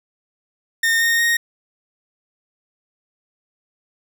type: tone with pitch steps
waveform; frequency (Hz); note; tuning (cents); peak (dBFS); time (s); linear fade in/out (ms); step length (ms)
40% pulse; 1829 / 1846 / 1863.1; A#6 / A#6 / A#6; -33 / -17 / -1; -14; 0.83-1.37; 5; 180
effects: none